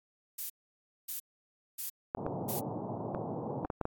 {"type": "noise bursts", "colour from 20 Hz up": "violet", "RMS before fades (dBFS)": -36, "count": 4, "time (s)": [0.38, 2.6], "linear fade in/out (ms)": 10, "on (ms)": 120, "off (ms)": 580}
{"type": "clicks", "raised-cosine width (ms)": 1, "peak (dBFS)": -19, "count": 7, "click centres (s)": [2.149, 2.265, 3.148, 3.649, 3.702, 3.813, 3.854]}
{"type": "band-pass noise", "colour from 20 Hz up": "pink", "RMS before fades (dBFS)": -38, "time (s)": [2.17, 3.66], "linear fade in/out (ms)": 5, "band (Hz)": [110, 940], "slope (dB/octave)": 48}
{"effects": ["AAC 64 kbps"]}